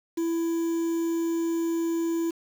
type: tone with quantisation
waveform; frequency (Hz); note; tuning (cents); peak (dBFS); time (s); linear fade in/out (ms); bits
triangle; 332.6; E4; +16; -22; 0.17-2.31; 10; 7
effects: none